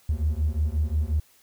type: beating tone pair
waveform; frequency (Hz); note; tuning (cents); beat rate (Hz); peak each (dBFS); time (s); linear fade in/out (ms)
triangle; 73.42 / 79.02; D2 / D#2; 0 / +27; 5.6; -22 / -22; 0.09-1.2; 5
effects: tanh soft clip ceiling -16 dBFS + white hiss -59 dBFS RMS until 1.42 s